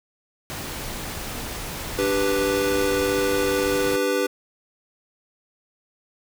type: noise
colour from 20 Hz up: pink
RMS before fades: -32 dBFS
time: 0.5-3.96 s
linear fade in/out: 0 ms
type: chord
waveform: square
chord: G major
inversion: second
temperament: equal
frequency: 293.7 / 392 / 493.9 Hz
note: D4 / G4 / B4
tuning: 0 / 0 / 0 cents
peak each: -28 / -25 / -24 dBFS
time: 1.98-4.27 s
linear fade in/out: 10 ms
effects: none